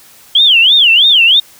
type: tone with vibrato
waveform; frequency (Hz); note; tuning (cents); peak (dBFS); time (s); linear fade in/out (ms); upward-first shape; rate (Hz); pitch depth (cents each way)
sine; 3136; G7; 0; -4; 0.35-1.4; 5; sine; 3.1; 280
effects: white hiss -41 dBFS RMS until 1.59 s